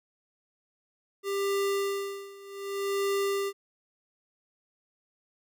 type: tone with tremolo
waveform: square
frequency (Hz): 396.8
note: G4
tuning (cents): +21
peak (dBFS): -26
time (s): 1.23-3.53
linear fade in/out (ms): 50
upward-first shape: sine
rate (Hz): 0.65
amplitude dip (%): 90
effects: none